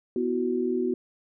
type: chord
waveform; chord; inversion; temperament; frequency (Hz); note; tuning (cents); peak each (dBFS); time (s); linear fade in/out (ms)
sine; B suspended fourth; none; equal; 246.9 / 329.6 / 370; B3 / E4 / F#4; 0 / 0 / 0; -28 / -32 / -26; 0.16-0.94; 2
effects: none